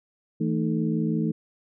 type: tone cluster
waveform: sine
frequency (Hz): 164.1 / 223.7 / 310 / 438.2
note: E3 / A3 / D#4 / A4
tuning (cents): -8 / +29 / -6 / -7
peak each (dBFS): -26 / -26 / -29 / -35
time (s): 0.4-1.32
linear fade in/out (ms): 10
effects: none